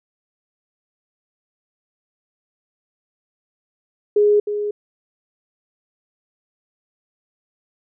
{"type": "tone with echo", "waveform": "sine", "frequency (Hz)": 415.3, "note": "G#4", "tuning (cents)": 0, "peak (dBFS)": -11, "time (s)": [4.16, 4.4], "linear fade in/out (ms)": 5, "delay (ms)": 310, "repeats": 1, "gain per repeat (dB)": -9, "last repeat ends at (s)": 4.71, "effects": []}